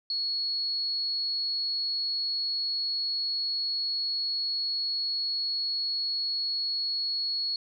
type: tone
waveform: sine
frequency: 4350 Hz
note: C#8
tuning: 33 cents flat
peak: -27 dBFS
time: 0.1-7.56 s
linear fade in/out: 2 ms
effects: none